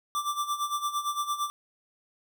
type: tone with tremolo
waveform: square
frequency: 1174.7 Hz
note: D6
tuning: in tune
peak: -26 dBFS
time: 0.15-1.5 s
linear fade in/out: 0 ms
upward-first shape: sine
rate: 8.8 Hz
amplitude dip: 75%
effects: none